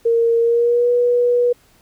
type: tone with pitch glide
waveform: sine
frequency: 463.1 to 485.6 Hz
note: A#4 to B4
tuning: -11 to -29 cents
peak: -12 dBFS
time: 0.05-1.53 s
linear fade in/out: 10 ms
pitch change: +82 cents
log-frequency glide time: 0.4-0.9 s
effects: pink hiss -54 dBFS RMS until 1.81 s